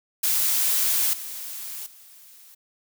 blue noise with level steps, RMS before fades -22 / -35 / -49 dBFS, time 0.23-2.55 s, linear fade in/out 10 ms, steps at 1.13 / 1.86 s, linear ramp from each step 5 ms, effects none

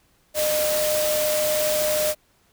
sine tone in noise, 609 Hz, D#5, 37 cents flat, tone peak -21 dBFS, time 0.34-2.15 s, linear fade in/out 50 ms, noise white, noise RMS -26 dBFS, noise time 0.34-2.15 s, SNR +2 dB, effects pink hiss -62 dBFS RMS until 2.52 s

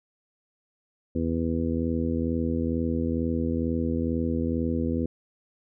harmonic tone, 82.2 Hz, E2, 4 cents flat, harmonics 1 / 2 / 3 / 4 / 5 / 6, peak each -30 / -33 / -27 / -32 / -37 / -34 dBFS, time 1.15-5.06 s, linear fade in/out 5 ms, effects none

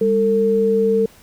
sine tone pair together, 200.4 / 449.9 Hz, G3 / A4, +38 / +39 cents, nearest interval octave + major second, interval 1401 cents, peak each -20 / -14 dBFS, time 0.01-1.06 s, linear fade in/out 5 ms, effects pink hiss -48 dBFS RMS until 1.22 s

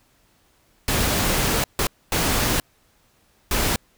pink noise bursts at uneven times, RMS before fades -21 dBFS, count 4, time 0.88-1.64 / 1.79-1.87 / 2.12-2.6 / 3.51-3.76 s, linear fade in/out 2 ms, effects pink hiss -61 dBFS RMS until 3.97 s

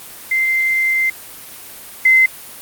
sine tone pair in turn, 2083 / 2063 Hz, C7 / C7, -8 / -25 cents, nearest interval unison, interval 17 cents, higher first, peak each -13 / -7 dBFS, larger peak second, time 0.31-1.1 / 2.05-2.26 s, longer first, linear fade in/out 5 ms, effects white hiss -35 dBFS RMS until 2.61 s + Opus 32 kbps

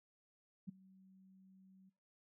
sine tone with ADSR envelope, 189.8 Hz, F#3, 44 cents sharp, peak -40 dBFS, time 0.67-1.9 s, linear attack 20 ms, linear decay 11 ms, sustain -22 dB, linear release 15 ms, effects noise-tail reverb RT60 0.5 s tail -25 dB re dry

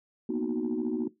sine chord, B major seventh, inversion third, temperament equal, 233.1 / 246.9 / 311.1 / 370 Hz, A#3 / B3 / D#4 / F#4, 0 / 0 / 0 / 0 cents, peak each -32 dBFS, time 0.29-1.08 s, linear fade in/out 5 ms, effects noise-tail reverb RT60 0.2 s tail -19 dB re dry + tanh soft clip ceiling -21 dBFS

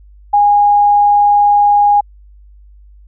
sine tone, 821 Hz, G#5, 20 cents flat, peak -6 dBFS, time 0.33-2.01 s, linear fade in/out 10 ms, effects added 50 Hz sine -38 dBFS peak until 3.07 s

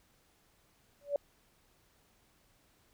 sine tone with exponential growth, 573 Hz, D5, 43 cents flat, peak -24 dBFS, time 1.01-1.16 s, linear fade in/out 2 ms, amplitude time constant 31 ms, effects pink hiss -69 dBFS RMS until 2.93 s

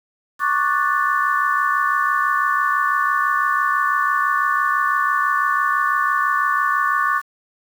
sine chord, D major seventh, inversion third, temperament equal, 1108.7 / 1174.7 / 1480 / 1760 Hz, C#6 / D6 / F#6 / A6, 0 / 0 / 0 / 0 cents, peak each -20 / -21 / -23 / -23 dBFS, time 0.39-7.22 s, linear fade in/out 50 ms, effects 7-bit

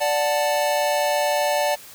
square chord, D major, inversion none, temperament equal with one note detuned, 587.3 / 736.2 / 880 Hz, D5 / F#5 / A5, 0 / -9 / 0 cents, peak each -22 / -26 / -26 dBFS, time 0-1.76 s, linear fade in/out 20 ms, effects white hiss -43 dBFS RMS until 1.94 s

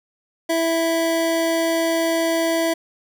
square tone pair together, 329.8 / 659.3 Hz, E4 / E5, +1 / 0 cents, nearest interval octave, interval 1199 cents, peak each -22 / -21 dBFS, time 0.49-2.74 s, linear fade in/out 10 ms, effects none

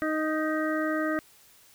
harmonic tone with a mistuned harmonic, 311.1 Hz, D#4, in tune, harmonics 1 / 2 / 4 / 5 / 6, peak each -28 / -31 / -34 / -35 / -36 dBFS, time 0.02-1.19 s, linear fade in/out 0 ms, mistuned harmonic 6, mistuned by +22 cents, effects white hiss -57 dBFS RMS until 1.74 s

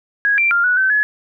sine tone with pitch steps, 1654 / 2358 / 1397 / 1472 / 1537 / 1699 Hz, G#6 / D7 / F6 / F#6 / G6 / G#6, -8 / +6 / 0 / -9 / -35 / +39 cents, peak -12 dBFS, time 0.25-1.03 s, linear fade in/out 0 ms, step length 130 ms, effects none

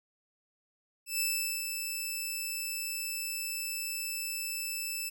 10% pulse tone with ADSR envelope, 2637 Hz, E7, in tune, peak -19 dBFS, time 1.06-5.1 s, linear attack 140 ms, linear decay 420 ms, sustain -6 dB, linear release 19 ms, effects none

